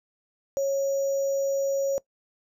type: tone with sample-and-hold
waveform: sine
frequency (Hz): 550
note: C#5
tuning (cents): -14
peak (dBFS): -22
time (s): 0.57-1.98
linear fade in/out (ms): 0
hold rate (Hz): 6300
effects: noise-tail reverb RT60 0.1 s tail -21 dB re dry + low-pass 12000 Hz 12 dB/octave